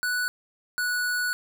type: tone pair in turn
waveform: square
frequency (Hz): 1480 / 1472.3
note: F#6 / F#6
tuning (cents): 0 / -9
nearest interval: unison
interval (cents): 9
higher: first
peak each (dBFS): -25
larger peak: neither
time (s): 0.03-0.28 / 0.78-1.33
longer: second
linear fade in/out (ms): 0
effects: none